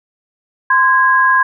sine tone pair together, 1036 / 1644.5 Hz, C6 / G#6, -17 / -18 cents, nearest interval minor sixth, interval 799 cents, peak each -11 dBFS, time 0.7-1.43 s, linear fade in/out 5 ms, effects none

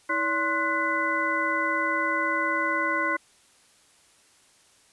sine tone cluster, 324.5 / 572 / 1055 / 1476 / 2011 Hz, E4 / D5 / C6 / F#6 / B6, -27 / -46 / +14 / -5 / +31 cents, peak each -33 / -33 / -28 / -28 / -28 dBFS, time 0.09-3.17 s, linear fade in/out 10 ms, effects white hiss -59 dBFS RMS until 4.92 s + resampled to 24000 Hz

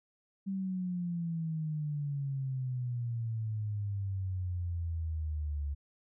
sine exponential sweep, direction down, 196 to 70.7 Hz, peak -32 dBFS, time 0.46-5.75 s, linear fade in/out 20 ms, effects none

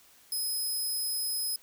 10% pulse tone, 5090 Hz, D#8, 39 cents sharp, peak -24 dBFS, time 0.32-1.56 s, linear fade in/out 2 ms, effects white hiss -59 dBFS RMS until 1.62 s

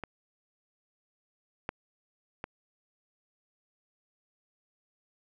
clicks, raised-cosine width 0.5 ms, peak -22 / -17 / -21 dBFS, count 3, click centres 0.037 / 1.691 / 2.441 s, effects none

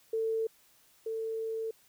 sine tone pair in turn, 446.7 / 446.7 Hz, A4 / A4, +26 / +26 cents, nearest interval unison, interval 0 cents, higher neither, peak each -28 / -32 dBFS, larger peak first, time 0.13-0.47 / 1.06-1.71 s, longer second, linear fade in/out 5 ms, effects white hiss -64 dBFS RMS until 1.88 s

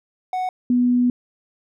triangle / sine tone pair in turn, 740 / 245.9 Hz, F#5 / B3, 0 / -7 cents, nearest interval octave + perfect fifth, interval 1907 cents, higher first, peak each -19 / -14 dBFS, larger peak second, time 0.33-0.49 / 0.7-1.1 s, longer second, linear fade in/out 2 ms, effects none

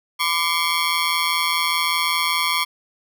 15% pulse ring-modulated tone, 1094 Hz, C#6, 23 cents flat, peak -9 dBFS, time 0.19-2.65 s, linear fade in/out 20 ms, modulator 82.5 Hz, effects none

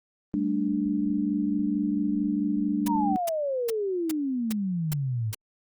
sine chord, G suspended second, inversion none, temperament just, 196 / 220.5 / 294 Hz, G3 / A3 / D4, 0 / +4 / +2 cents, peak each -29 / -29 / -26 dBFS, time 0.34-3.16 s, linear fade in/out 0 ms
white noise bursts, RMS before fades -33 dBFS, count 7, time 2.86-5.347 s, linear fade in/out 5 ms, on 21 ms, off 390 ms
sine exponential sweep, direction down, 976 to 103.3 Hz, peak -25 dBFS, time 2.86-5.34 s, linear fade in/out 50 ms
effects Opus 24 kbps

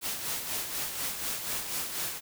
white noise with tremolo, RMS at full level -32 dBFS, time 0.01-2.21 s, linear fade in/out 50 ms, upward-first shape sine, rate 4.1 Hz, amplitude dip 50%, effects none

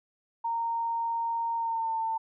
sine tone with pitch glide, 924 to 897.7 Hz, A#5 to A5, -16 to +34 cents, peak -27 dBFS, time 0.44-2.18 s, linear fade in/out 10 ms, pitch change -50 cents, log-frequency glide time 1.56-1.93 s, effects none

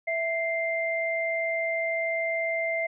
sine tone pair together, 659.3 / 2093 Hz, E5 / C7, 0 / 0 cents, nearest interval octave + minor sixth, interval 2000 cents, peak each -28 dBFS, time 0.07-2.87 s, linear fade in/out 10 ms, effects none

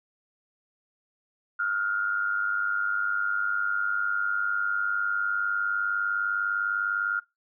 sine tone with amplitude modulation, 1411 Hz, F6, 17 cents sharp, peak -21 dBFS, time 1.59-7.2 s, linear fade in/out 10 ms, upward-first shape sine, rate 99.9 Hz, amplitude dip 75%, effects noise-tail reverb RT60 0.2 s tail -20 dB re dry

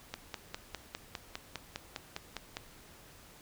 click train, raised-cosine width 0.2 ms, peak -20 dBFS, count 13, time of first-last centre 0.14-2.569 s, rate 4.94 Hz, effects pink hiss -56 dBFS RMS until 3.41 s

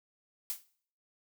blue noise with exponential decay, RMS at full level -32 dBFS, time 0.5-0.64 s, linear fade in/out 0 ms, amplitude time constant 30 ms, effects noise-tail reverb RT60 0.5 s tail -17 dB re dry

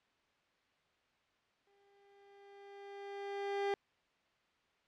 30% pulse tone with exponential growth, 400 Hz, G4, 35 cents sharp, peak -29 dBFS, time 1.67-3.74 s, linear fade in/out 1 ms, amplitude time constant 450 ms, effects white hiss -74 dBFS RMS until 4.87 s + low-pass 3000 Hz 12 dB/octave

